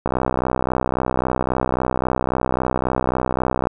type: click train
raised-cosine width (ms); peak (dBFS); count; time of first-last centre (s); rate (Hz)
1; -5; 231; 0.06-3.671; 63.7
effects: none